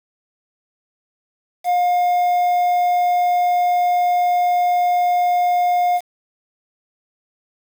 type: tone with quantisation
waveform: triangle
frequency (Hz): 712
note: F5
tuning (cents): +33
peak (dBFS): -12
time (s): 1.64-6.01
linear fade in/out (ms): 50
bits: 6
effects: none